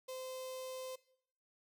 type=tone with notch filter; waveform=sawtooth; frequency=517 Hz; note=C5; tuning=21 cents flat; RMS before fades=-45 dBFS; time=0.08-0.96 s; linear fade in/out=10 ms; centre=1600 Hz; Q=0.83; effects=noise-tail reverb RT60 0.7 s tail -20 dB re dry